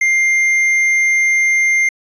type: tone with tanh clipping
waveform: sine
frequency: 2100 Hz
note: C7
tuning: 6 cents sharp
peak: -12 dBFS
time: 0.01-1.89 s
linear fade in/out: 5 ms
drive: 7 dB
effects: resampled to 22050 Hz